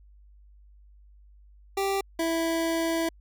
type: tone pair in turn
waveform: 25% pulse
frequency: 392 / 329.6 Hz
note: G4 / E4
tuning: 0 / 0 cents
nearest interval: minor third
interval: 300 cents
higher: first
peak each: -21 / -21 dBFS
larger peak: neither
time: 1.77-2.01 / 2.19-3.09 s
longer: second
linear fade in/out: 5 ms
effects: added 50 Hz sine -51 dBFS peak until 3.2 s